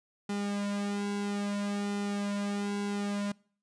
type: tone with flanger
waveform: sawtooth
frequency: 202.9 Hz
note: G#3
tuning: 40 cents flat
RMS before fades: -33 dBFS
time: 0.29-3.32 s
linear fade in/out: 5 ms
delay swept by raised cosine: 1.8 to 3.3 ms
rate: 0.6 Hz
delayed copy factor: -0.8
effects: noise-tail reverb RT60 0.5 s tail -25 dB re dry + resampled to 22050 Hz

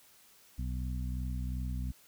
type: harmonic tone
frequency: 62.7 Hz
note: B1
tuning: 27 cents sharp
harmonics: 1 / 2 / 3 / 4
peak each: -34 / -40 / -44 / -46 dBFS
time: 0.58-1.92 s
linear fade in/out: 10 ms
effects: white hiss -61 dBFS RMS until 2.07 s

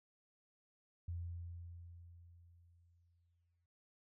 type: tone with exponential decay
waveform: sine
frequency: 86 Hz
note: F2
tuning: 26 cents flat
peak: -39 dBFS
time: 1.08-3.66 s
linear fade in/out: 5 ms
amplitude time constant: 560 ms
effects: none

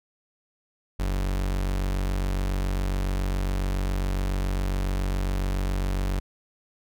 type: tone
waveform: 40% pulse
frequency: 47.22 Hz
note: F#1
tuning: 36 cents sharp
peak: -23 dBFS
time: 0.99-6.2 s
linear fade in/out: 10 ms
effects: none

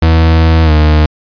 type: tone with pitch glide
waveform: 40% pulse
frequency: 81.1 to 76.55 Hz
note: E2 to D#2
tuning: -28 to -28 cents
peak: -4 dBFS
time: 0.02-1.06 s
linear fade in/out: 5 ms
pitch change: -100 cents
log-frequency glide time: 0.64-0.71 s
effects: resampled to 11025 Hz

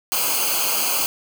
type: noise with comb filter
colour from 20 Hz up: white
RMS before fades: -21 dBFS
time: 0.12-1.06 s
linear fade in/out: 0 ms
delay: 0.54 ms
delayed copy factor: -0.85
effects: none

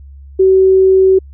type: tone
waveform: sine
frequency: 379.6 Hz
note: F#4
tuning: 44 cents sharp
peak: -5 dBFS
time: 0.39-1.19 s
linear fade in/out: 10 ms
effects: added 69 Hz sine -32 dBFS peak until 1.33 s

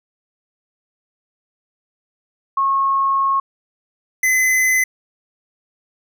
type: tone pair in turn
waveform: sine / square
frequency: 1090 / 2032 Hz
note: C#6 / B6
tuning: -29 / +49 cents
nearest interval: major seventh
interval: 1078 cents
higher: second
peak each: -14 dBFS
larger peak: neither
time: 2.57-3.4 / 4.23-4.84 s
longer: first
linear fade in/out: 5 ms
effects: none

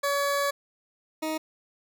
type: tone pair in turn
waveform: 20% pulse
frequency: 566 / 313.9 Hz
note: C#5 / D#4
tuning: +36 / +15 cents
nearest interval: minor seventh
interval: 1021 cents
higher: first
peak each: -19 / -23 dBFS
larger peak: first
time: 0.03-0.51 / 1.22-1.38 s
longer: first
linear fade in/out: 10 ms
effects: none

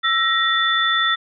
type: tone cluster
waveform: sine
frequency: 1332 / 1887 / 3508 Hz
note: E6 / A#6 / A7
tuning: +18 / +21 / -6 cents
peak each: -20 dBFS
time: 0.03-1.16 s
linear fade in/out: 20 ms
effects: none

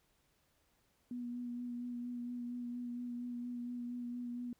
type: tone with vibrato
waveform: sine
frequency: 242.7 Hz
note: B3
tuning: 30 cents flat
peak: -39 dBFS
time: 1.11-4.53 s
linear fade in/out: 2 ms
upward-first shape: sine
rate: 4.3 Hz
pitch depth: 18 cents each way
effects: pink hiss -75 dBFS RMS until 4.59 s

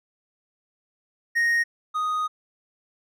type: tone pair in turn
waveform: triangle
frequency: 1864.7 / 1244.5 Hz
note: A#6 / D#6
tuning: 0 / 0 cents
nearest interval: perfect fifth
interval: 700 cents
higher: first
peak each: -17 / -21 dBFS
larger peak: first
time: 1.35-1.64 / 1.94-2.28 s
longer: second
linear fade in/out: 20 ms
effects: none

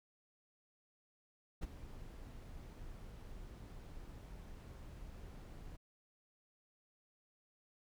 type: noise with ADSR envelope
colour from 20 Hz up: brown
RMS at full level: -39 dBFS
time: 1.61-5.77 s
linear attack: 22 ms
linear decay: 24 ms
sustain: -12 dB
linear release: 16 ms
effects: none

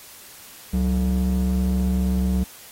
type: ring-modulated tone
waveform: triangle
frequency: 127.1 Hz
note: C3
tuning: 50 cents flat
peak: -13 dBFS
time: 0.73-2.44 s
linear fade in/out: 10 ms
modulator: 58.7 Hz
effects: white hiss -44 dBFS RMS until 2.71 s + AAC 48 kbps

